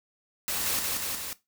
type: noise with echo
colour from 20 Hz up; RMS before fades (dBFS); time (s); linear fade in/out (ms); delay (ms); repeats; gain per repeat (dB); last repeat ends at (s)
white; -30; 0.48-0.79; 0; 180; 3; -2; 1.33
effects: noise-tail reverb RT60 0.2 s tail -17 dB re dry